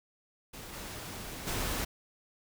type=noise with level steps; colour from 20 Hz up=pink; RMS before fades=-45 / -42 / -34 dBFS; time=0.53-1.85 s; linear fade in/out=10 ms; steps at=0.72 / 1.46 s; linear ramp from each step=20 ms; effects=none